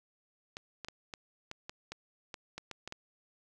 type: clicks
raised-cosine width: 0.2 ms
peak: -24 dBFS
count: 12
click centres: 0.569 / 0.847 / 0.885 / 1.138 / 1.514 / 1.695 / 1.92 / 2.342 / 2.58 / 2.713 / 2.876 / 2.924 s
effects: none